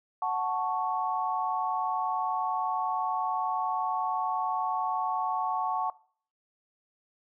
sine chord, F# minor, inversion none, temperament equal, 740 / 880 / 1108.7 Hz, F#5 / A5 / C#6, 0 / 0 / 0 cents, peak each -31 dBFS, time 0.22-5.9 s, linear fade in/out 2 ms, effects noise-tail reverb RT60 0.5 s tail -21 dB re dry

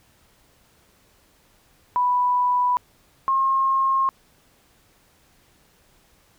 sine tone pair in turn, 987.8 / 1072.9 Hz, B5 / C6, 0 / +43 cents, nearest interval minor second, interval 143 cents, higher second, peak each -17 / -17 dBFS, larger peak neither, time 1.96-2.77 / 3.28-4.09 s, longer neither, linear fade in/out 0 ms, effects pink hiss -59 dBFS RMS until 6.38 s

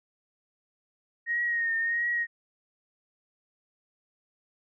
sine tone with vibrato, 1864.7 Hz, A#6, in tune, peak -25 dBFS, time 1.26-2.27 s, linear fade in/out 50 ms, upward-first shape triangle, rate 1.5 Hz, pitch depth 47 cents each way, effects none

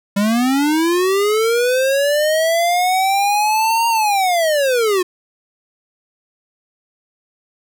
square linear two-way sweep, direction up then down, 196 to 932.3 to 352.7 Hz, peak -14 dBFS, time 0.16-5.03 s, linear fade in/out 10 ms, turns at 3.88 s, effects none

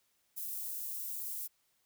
white high-pass noise, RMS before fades -40 dBFS, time 0.36-1.48 s, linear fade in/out 20 ms, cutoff 12000 Hz, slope 12 dB/octave, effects white hiss -75 dBFS RMS until 1.85 s

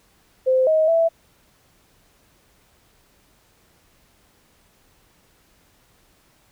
sine tone with pitch steps, 518 / 630 / 661 Hz, C5 / D#5 / E5, -17 / +21 / +5 cents, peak -14 dBFS, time 0.46-1.09 s, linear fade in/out 20 ms, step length 210 ms, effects pink hiss -59 dBFS RMS until 6.51 s

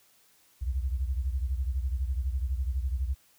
sine beating tone pair, 62.5 / 74.5 Hz, B1 / D2, +21 / +25 cents, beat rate 12 Hz, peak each -28 / -33 dBFS, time 0.61-3.15 s, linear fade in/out 20 ms, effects white hiss -63 dBFS RMS until 3.38 s

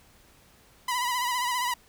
sawtooth tone with vibrato, 987.8 Hz, B5, in tune, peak -22 dBFS, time 0.88-1.74 s, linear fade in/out 5 ms, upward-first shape sine, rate 15 Hz, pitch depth 56 cents each way, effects pink hiss -58 dBFS RMS until 1.88 s

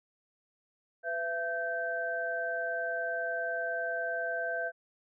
sine tone cluster, 502 / 672 / 1555 Hz, B4 / E5 / G6, +28 / +33 / -14 cents, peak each -39 / -34 / -34 dBFS, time 1.03-4.72 s, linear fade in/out 50 ms, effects none

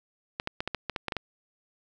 clicks, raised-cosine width 0.3 ms, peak -14 dBFS, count 10, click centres 0.399 / 0.474 / 0.605 / 0.676 / 0.747 / 0.897 / 0.962 / 1.083 / 1.122 / 1.167 s, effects none

